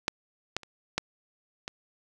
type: clicks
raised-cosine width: 0.2 ms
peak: -8 / -11 / -29 / -9 / -18 dBFS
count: 5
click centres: 0.081 / 0.566 / 0.633 / 0.98 / 1.679 s
effects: none